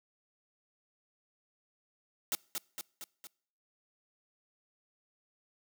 white noise with echo, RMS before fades -32 dBFS, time 2.32-2.35 s, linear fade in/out 0 ms, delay 230 ms, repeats 4, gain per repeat -4 dB, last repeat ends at 3.27 s, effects noise-tail reverb RT60 0.6 s tail -26 dB re dry + high-pass 200 Hz 12 dB/octave

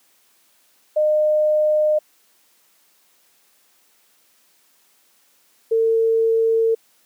sine tone pair in turn, 610 / 451.5 Hz, D#5 / A4, -34 / +45 cents, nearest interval perfect fourth, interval 521 cents, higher first, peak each -14 dBFS, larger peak neither, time 0.96-1.99 / 5.71-6.75 s, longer second, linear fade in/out 10 ms, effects white hiss -59 dBFS RMS until 7.05 s + high-pass 200 Hz 12 dB/octave

